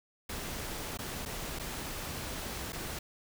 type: noise with dropouts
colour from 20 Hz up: pink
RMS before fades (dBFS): -39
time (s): 0.29-2.99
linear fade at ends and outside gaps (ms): 5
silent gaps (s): 0.974-0.988 / 1.253-1.258 / 1.589-1.595 / 2.723-2.729
effects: none